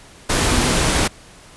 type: tone in noise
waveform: sine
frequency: 246.9 Hz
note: B3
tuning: in tune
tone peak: -23 dBFS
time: 0.52-0.74 s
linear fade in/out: 10 ms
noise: pink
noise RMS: -17 dBFS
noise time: 0.29-1.08 s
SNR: -9 dB
effects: pink hiss -44 dBFS RMS until 1.56 s + resampled to 24000 Hz